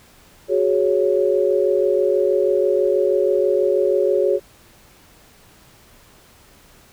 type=chord; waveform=sine; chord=F# suspended second; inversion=none; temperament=just; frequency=370 / 416.2 / 555 Hz; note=F#4 / G#4 / C#5; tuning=0 / +4 / +2 cents; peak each=-19 dBFS; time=0.48-4.4 s; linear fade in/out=50 ms; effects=pink hiss -50 dBFS RMS until 6.92 s